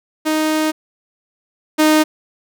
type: tone pair in turn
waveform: sawtooth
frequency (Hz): 311.1 / 309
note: D#4 / D#4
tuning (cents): 0 / -12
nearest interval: unison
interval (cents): 12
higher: first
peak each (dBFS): -11 / -6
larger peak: second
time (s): 0.25-0.72 / 1.78-2.04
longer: first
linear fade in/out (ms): 20
effects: none